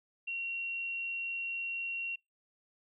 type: tone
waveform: sine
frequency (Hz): 2742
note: F7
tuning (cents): -32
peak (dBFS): -34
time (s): 0.27-2.16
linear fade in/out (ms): 10
effects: noise-tail reverb RT60 0.2 s tail -26 dB re dry